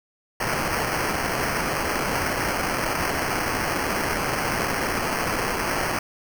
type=noise with sample-and-hold; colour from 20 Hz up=blue; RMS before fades=-25 dBFS; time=0.4-5.99 s; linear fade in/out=5 ms; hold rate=3675 Hz; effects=none